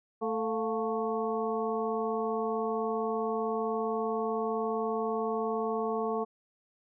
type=harmonic tone with a mistuned harmonic; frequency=221.1 Hz; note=A3; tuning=9 cents sharp; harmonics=1 / 2 / 3 / 4 / 5; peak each=-36 / -31 / -36 / -39 / -37 dBFS; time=0.21-6.25 s; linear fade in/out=20 ms; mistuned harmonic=3; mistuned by=+90 cents; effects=none